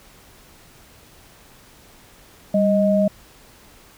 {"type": "tone pair together", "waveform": "sine", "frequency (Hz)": [197.17, 624], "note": ["G3", "D#5"], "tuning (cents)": [10, 5], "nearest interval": "octave + minor sixth", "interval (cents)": 1995, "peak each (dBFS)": -17, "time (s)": [2.54, 3.08], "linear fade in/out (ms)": 5, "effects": ["pink hiss -49 dBFS RMS until 3.97 s"]}